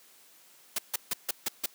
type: noise bursts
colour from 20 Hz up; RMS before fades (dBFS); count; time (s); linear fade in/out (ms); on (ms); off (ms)
white; -29; 6; 0.76-1.66; 5; 25; 150
effects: white hiss -58 dBFS RMS until 1.74 s + high-pass 200 Hz 12 dB/octave